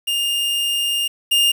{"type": "tone pair in turn", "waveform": "45% pulse", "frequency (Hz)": [2822, 2822], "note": ["F7", "F7"], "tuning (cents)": [17, 17], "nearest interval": "unison", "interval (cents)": 0, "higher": "neither", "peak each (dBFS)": [-18, -13], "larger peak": "second", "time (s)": [[0.07, 1.08], [1.31, 1.52]], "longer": "first", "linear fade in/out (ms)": 10, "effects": ["7-bit"]}